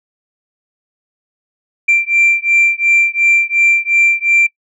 sine beating tone pair, 2357 / 2359.8 Hz, D7 / D7, +6 / +8 cents, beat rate 2.8 Hz, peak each -11 dBFS, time 1.88-4.47 s, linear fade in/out 10 ms, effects noise-tail reverb RT60 0.1 s tail -24 dB re dry + tanh soft clip ceiling -4 dBFS

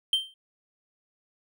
triangle tone with exponential decay, 3136 Hz, G7, in tune, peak -16 dBFS, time 0.13-0.34 s, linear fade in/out 2 ms, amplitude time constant 45 ms, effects none

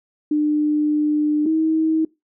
sine tone pair in turn, 300 / 318.1 Hz, D4 / D#4, +37 / +38 cents, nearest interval minor second, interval 101 cents, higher second, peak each -15 dBFS, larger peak neither, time 0.31-1.46 / 1.46-2.05 s, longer first, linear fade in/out 5 ms, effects noise-tail reverb RT60 0.2 s tail -21 dB re dry

